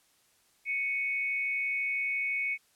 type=tone pair together; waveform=sine; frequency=2217 / 2512 Hz; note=C#7 / D#7; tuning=0 / +16 cents; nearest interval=major second; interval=216 cents; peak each=-29 / -36 dBFS; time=0.65-2.58 s; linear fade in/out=50 ms; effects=white hiss -67 dBFS RMS until 2.75 s + low-pass 12000 Hz 12 dB/octave